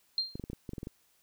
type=tone with exponential decay; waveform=sine; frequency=4186 Hz; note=C8; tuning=in tune; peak=-24 dBFS; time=0.18-0.4 s; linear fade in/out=1 ms; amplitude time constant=46 ms
type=clicks; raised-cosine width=3 ms; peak=-26 dBFS; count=10; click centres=0.355 / 0.397 / 0.439 / 0.5 / 0.532 / 0.692 / 0.734 / 0.782 / 0.831 / 0.871 s
effects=white hiss -69 dBFS RMS until 1.22 s